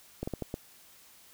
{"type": "slowing click train", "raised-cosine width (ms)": 2, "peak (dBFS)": -20, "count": 5, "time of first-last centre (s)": [0.23, 0.541], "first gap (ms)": 45, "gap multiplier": 1.38, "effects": ["white hiss -57 dBFS RMS until 1.33 s"]}